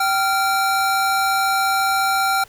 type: tone pair together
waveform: square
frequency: 775.5 / 1385 Hz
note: G5 / F6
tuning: -19 / -15 cents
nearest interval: minor seventh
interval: 1004 cents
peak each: -20 dBFS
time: 0-2.44 s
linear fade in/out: 5 ms
effects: pink hiss -48 dBFS RMS until 2.48 s